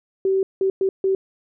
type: tone bursts at uneven times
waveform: sine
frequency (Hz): 384.1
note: G4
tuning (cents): -35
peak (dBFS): -16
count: 4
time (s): 0.25-0.43 / 0.61-0.7 / 0.81-0.89 / 1.04-1.15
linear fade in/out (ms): 2
effects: none